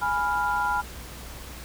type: chord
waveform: sine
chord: F diminished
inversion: first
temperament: equal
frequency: 830.6 / 987.8 / 1396.9 Hz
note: Ab5 / Cb6 / F6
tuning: 0 / 0 / 0 cents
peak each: -27 dBFS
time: 0.01-0.82 s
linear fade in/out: 20 ms
effects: added 60 Hz sine -42 dBFS peak until 1.64 s + pink hiss -42 dBFS RMS until 1.64 s